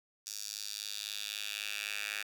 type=tone with high-pass filter sweep; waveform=10% pulse; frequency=103.83 Hz; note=G#2; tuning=in tune; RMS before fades=-40 dBFS; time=0.26-2.23 s; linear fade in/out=10 ms; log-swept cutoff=5600 to 2100 Hz; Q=2.2; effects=none